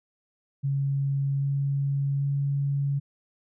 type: tone with pitch steps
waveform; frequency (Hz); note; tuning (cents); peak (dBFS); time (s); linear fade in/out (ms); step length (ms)
sine; 138.59 / 139.47 / 140.36; C#3 / C#3 / C#3; 0 / +11 / +22; -23; 0.63-3; 20; 790
effects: none